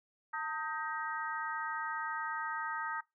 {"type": "harmonic tone with a mistuned harmonic", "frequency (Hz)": 314.6, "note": "D#4", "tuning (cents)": 19, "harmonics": [3, 4, 5, 6], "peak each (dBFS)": [-39, -39, -41, -44], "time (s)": [0.33, 3.01], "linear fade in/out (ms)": 10, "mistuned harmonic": 3, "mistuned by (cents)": -68, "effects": ["noise-tail reverb RT60 0.2 s tail -21 dB re dry"]}